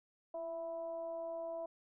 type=tone with frequency modulation; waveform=sine; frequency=662 Hz; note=E5; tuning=7 cents sharp; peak=-39 dBFS; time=0.34-1.66 s; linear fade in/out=5 ms; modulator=325 Hz; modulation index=0.43; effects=none